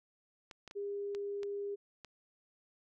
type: clicks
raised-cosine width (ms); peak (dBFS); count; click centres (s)
0.2; -31; 6; 0.512 / 0.677 / 0.711 / 1.149 / 1.432 / 2.047
type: tone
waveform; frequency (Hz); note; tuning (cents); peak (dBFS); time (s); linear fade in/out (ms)
sine; 404; G#4; -48; -36; 0.75-1.76; 20
effects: none